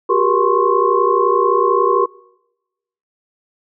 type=tone cluster; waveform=sine; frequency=371.6 / 403 / 475.3 / 1042 / 1098 Hz; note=F#4 / G4 / A#4 / C6 / C#6; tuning=+7 / +48 / +34 / -7 / -17 cents; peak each=-18 dBFS; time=0.09-2.06 s; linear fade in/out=10 ms; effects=noise-tail reverb RT60 1.0 s tail -26 dB re dry